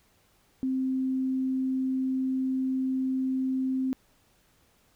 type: tone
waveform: sine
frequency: 261.6 Hz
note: C4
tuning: in tune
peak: -25 dBFS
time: 0.63-3.93 s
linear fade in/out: 0 ms
effects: pink hiss -65 dBFS RMS until 4.95 s